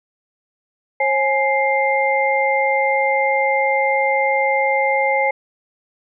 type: tone cluster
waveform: sine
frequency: 539 / 836 / 2101 Hz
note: C#5 / G#5 / C7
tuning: -49 / +11 / +7 cents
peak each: -19 dBFS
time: 1-5.31 s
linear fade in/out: 5 ms
effects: none